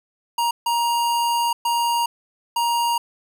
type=tone bursts at uneven times; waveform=square; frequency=942 Hz; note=A#5; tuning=18 cents sharp; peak=-19 dBFS; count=4; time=0.38-0.51 / 0.66-1.53 / 1.65-2.06 / 2.56-2.98 s; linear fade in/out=5 ms; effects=none